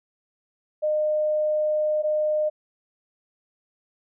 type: tone pair in turn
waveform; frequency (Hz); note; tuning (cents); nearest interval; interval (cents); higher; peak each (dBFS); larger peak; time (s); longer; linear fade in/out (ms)
sine; 610 / 610; D#5 / D#5; -34 / -34; unison; 0; neither; -20; neither; 0.82-2.03 / 2.03-2.5; first; 20
effects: none